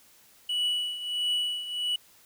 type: tone with tremolo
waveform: triangle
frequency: 2946 Hz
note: F#7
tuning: 8 cents flat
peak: -22 dBFS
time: 0.49-1.96 s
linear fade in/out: 5 ms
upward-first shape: triangle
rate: 1.5 Hz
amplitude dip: 75%
effects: white hiss -58 dBFS RMS until 2.25 s